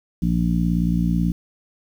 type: harmonic tone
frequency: 58.27 Hz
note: A#1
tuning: in tune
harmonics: 1 / 2 / 3 / 4 / 5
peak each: -24 / -30 / -19 / -26 / -28 dBFS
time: 0.22-1.32 s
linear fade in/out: 5 ms
effects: 8-bit